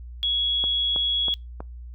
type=tone; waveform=sine; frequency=3344 Hz; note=G#7; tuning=11 cents sharp; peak=-21 dBFS; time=0.23-1.34 s; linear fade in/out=0 ms
type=click train; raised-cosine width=1 ms; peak=-20 dBFS; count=4; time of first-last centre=0.64-1.605 s; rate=3.11 Hz
effects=noise-tail reverb RT60 0.2 s tail -24 dB re dry + added 60 Hz sine -36 dBFS peak until 1.94 s